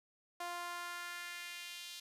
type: tone with high-pass filter sweep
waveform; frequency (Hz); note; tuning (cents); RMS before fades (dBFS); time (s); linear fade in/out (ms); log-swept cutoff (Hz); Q
sawtooth; 349.2; F4; 0; -45; 0.4-2; 5; 770 to 3600; 1.8
effects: resampled to 32000 Hz + 11-bit